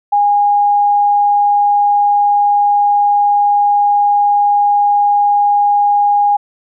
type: tone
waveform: sine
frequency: 819 Hz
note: G#5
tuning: 24 cents flat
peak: -8 dBFS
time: 0.12-6.37 s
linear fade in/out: 10 ms
effects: none